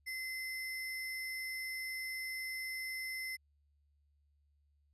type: tone with sample-and-hold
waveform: sine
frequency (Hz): 2054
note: C7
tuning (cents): -33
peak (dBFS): -38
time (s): 0.06-3.37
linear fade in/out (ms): 20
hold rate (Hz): 7350
effects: added 72 Hz sine -70 dBFS peak until 4.93 s + resampled to 32000 Hz